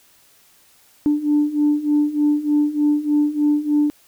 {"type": "beating tone pair", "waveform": "sine", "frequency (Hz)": [293.7, 297], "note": ["D4", "D4"], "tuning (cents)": [0, 20], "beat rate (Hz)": 3.3, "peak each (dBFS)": [-19, -16], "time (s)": [1.06, 3.9], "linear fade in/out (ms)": 0, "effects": ["tanh soft clip ceiling -9 dBFS", "white hiss -54 dBFS RMS until 4.07 s"]}